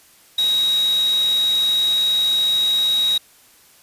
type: tone in noise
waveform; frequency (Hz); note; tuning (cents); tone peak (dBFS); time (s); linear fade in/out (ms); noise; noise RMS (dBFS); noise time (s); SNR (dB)
sine; 3807; A#7; +36; -15; 0.38-3.18; 5; white; -32; 0.38-3.18; +14
effects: white hiss -51 dBFS RMS until 3.82 s + resampled to 32000 Hz